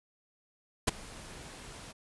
pink noise with ADSR envelope, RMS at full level -23 dBFS, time 0.87-1.93 s, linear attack 12 ms, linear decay 15 ms, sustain -24 dB, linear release 23 ms, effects resampled to 24000 Hz

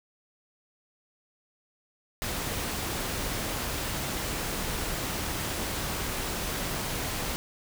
pink noise, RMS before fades -32 dBFS, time 2.22-7.36 s, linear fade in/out 0 ms, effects none

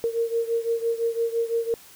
sine beating tone pair, 460 / 465.9 Hz, A#4 / A#4, -23 / -1 cents, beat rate 5.9 Hz, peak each -24 / -27 dBFS, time 0.04-1.74 s, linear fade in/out 0 ms, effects white hiss -49 dBFS RMS until 1.95 s

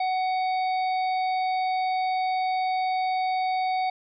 harmonic tone with a mistuned harmonic, 746 Hz, F#5, 14 cents sharp, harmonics 1 / 3 / 5 / 6, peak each -23 / -35 / -42 / -43 dBFS, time 0-3.9 s, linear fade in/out 5 ms, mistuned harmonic 6, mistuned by +36 cents, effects none

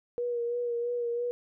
sine tone with vibrato, 478 Hz, A#4, 43 cents sharp, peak -28 dBFS, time 0.18-1.31 s, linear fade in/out 0 ms, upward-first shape sine, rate 3 Hz, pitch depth 27 cents each way, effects none

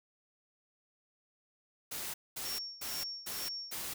white noise bursts, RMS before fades -40 dBFS, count 5, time 1.91-3.94 s, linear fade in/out 10 ms, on 230 ms, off 220 ms
sine tone with tremolo, 5500 Hz, F8, 27 cents flat, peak -37 dBFS, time 2.45-3.71 s, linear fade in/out 2 ms, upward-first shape sine, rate 2.1 Hz, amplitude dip 80%
effects none

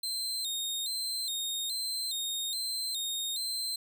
sawtooth tone with vibrato, 3903 Hz, B7, 21 cents flat, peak -29 dBFS, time 0.03-3.76 s, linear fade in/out 5 ms, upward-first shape square, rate 1.2 Hz, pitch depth 90 cents each way, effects none

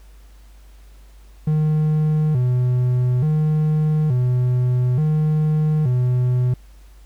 triangle tone with vibrato, 138.59 Hz, C#3, in tune, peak -13 dBFS, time 1.47-6.54 s, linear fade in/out 5 ms, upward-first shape square, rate 0.57 Hz, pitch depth 180 cents each way, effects added 50 Hz sine -42 dBFS peak until 7.05 s + pink hiss -56 dBFS RMS until 7.05 s

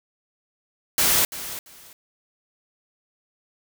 white noise with echo, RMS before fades -19 dBFS, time 0.98-1.25 s, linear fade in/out 2 ms, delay 340 ms, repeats 2, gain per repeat -14 dB, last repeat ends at 1.93 s, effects none

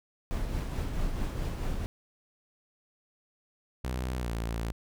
brown noise with tremolo, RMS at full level -30 dBFS, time 0.31-1.86 s, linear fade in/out 0 ms, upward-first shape triangle, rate 4.6 Hz, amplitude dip 40%
sawtooth tone with pitch glide, 63 to 56.78 Hz, B1 to A#1, +35 to -45 cents, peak -27 dBFS, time 3.84-4.72 s, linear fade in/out 5 ms, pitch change -180 cents, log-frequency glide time 4.18-4.32 s
effects none

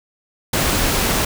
pink noise, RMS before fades -18 dBFS, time 0.53-1.25 s, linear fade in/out 5 ms, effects none

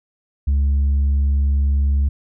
sine tone, 70 Hz, C#2, 18 cents sharp, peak -11 dBFS, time 0.47-2.09 s, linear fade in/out 10 ms, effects tanh soft clip ceiling -13 dBFS

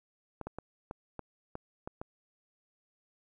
clicks, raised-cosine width 1 ms, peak -25 dBFS, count 8, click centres 0.413 / 0.47 / 0.586 / 0.911 / 1.193 / 1.554 / 1.875 / 2.015 s, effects 11-bit

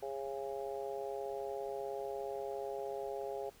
harmonic tone, 136.9 Hz, C#3, 21 cents flat, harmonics 3 / 4 / 5 / 6, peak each -41 / -43 / -45 / -47 dBFS, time 0.02-3.5 s, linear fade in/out 10 ms, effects pink hiss -62 dBFS RMS until 3.6 s

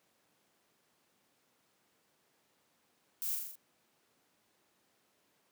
violet noise with echo, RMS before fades -37 dBFS, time 3.22-3.35 s, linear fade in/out 0 ms, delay 41 ms, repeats 5, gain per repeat -3 dB, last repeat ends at 3.555 s, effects pink hiss -73 dBFS RMS until 5.51 s + high-pass 200 Hz 12 dB/octave

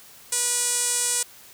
sawtooth tone with band-pass filter, 486.2 Hz, B4, 27 cents flat, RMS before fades -24 dBFS, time 0.32-1.23 s, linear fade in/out 5 ms, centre 8300 Hz, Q 3.2, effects white hiss -48 dBFS RMS until 1.53 s

